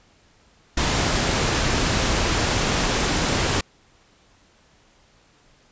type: noise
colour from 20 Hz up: pink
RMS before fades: -21 dBFS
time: 0.77-3.61 s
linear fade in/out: 5 ms
effects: pink hiss -57 dBFS RMS until 5.71 s + resampled to 16000 Hz